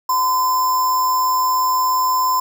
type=tone with sample-and-hold; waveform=sine; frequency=1017 Hz; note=C6; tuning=50 cents flat; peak=-14 dBFS; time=0.09-2.4 s; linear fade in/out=5 ms; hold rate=6300 Hz; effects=none